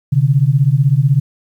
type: beating tone pair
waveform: sine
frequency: 130 / 146 Hz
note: C3 / D3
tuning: -11 / -10 cents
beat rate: 16 Hz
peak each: -12 dBFS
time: 0.12-1.2 s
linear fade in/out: 10 ms
effects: 8-bit